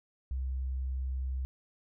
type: tone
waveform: sine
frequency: 65.1 Hz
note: C2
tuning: 8 cents flat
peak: -31 dBFS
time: 0.31-1.45 s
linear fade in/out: 0 ms
effects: none